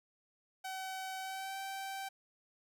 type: tone with pitch glide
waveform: sawtooth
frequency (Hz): 759 to 776.3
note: F#5 to G5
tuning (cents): +44 to -17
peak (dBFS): -36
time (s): 0.64-2.09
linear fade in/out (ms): 10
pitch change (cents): +39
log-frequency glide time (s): 1.19-1.58
effects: none